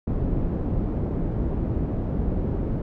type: low-pass noise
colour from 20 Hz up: pink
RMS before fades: -25 dBFS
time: 0.07-2.82 s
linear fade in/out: 5 ms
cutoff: 360 Hz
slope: 12 dB/octave
effects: none